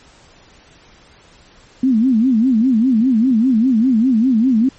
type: tone with vibrato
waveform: sine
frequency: 240 Hz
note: B3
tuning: 49 cents flat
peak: -10 dBFS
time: 1.83-4.69 s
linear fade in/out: 5 ms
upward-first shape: sine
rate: 5 Hz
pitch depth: 200 cents each way
effects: pink hiss -47 dBFS RMS until 4.78 s + MP3 32 kbps